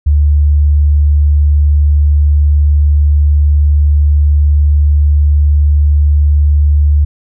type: tone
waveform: sine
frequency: 73.42 Hz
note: D2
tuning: in tune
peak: -5 dBFS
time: 0.06-7.05 s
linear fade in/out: 10 ms
effects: none